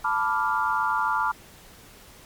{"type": "chord", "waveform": "sine", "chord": "B half-diminished seventh", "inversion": "third", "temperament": "equal", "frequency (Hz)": [880, 987.8, 1174.7, 1396.9], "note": ["A5", "B5", "D6", "F6"], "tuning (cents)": [0, 0, 0, 0], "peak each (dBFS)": -27, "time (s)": [0.04, 1.32], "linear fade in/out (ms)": 10, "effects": ["pink hiss -49 dBFS RMS until 2.25 s", "MP3 96 kbps"]}